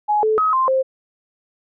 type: tone with pitch steps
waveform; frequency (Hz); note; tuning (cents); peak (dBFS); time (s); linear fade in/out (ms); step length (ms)
sine; 839 / 434.9 / 1271 / 1047 / 527; G#5 / A4 / D#6 / C6 / C5; +17 / -20 / +36 / +1 / +12; -14; 0.08-0.83; 20; 150
effects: none